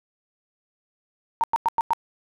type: tone bursts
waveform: sine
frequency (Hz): 920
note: A#5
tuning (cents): -23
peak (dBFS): -17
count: 5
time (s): 1.41-1.933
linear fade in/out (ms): 0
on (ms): 27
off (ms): 97
effects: none